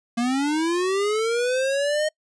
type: linear sweep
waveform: square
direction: up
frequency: 230.8 to 622.3 Hz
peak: -21 dBFS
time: 0.17-2.09 s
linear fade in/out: 10 ms
effects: noise-tail reverb RT60 0.1 s tail -26 dB re dry + resampled to 22050 Hz